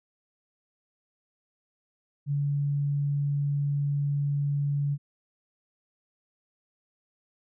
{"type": "tone", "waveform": "sine", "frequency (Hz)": 143, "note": "D3", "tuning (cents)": -46, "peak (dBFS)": -24, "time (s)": [2.26, 4.98], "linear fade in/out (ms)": 50, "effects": []}